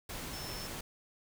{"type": "tone in noise", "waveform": "sine", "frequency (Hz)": 5330, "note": "E8", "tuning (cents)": 18, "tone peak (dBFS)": -45, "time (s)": [0.33, 0.67], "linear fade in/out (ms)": 5, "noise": "pink", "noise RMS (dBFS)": -42, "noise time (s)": [0.09, 0.81], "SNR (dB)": -6, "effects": []}